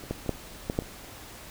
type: clicks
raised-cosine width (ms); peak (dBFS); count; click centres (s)
2; -28 / -16 / -27 / -12 / -14 / -11 / -29; 7; 0.038 / 0.11 / 0.262 / 0.293 / 0.699 / 0.789 / 0.822
effects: pink hiss -45 dBFS RMS until 1.5 s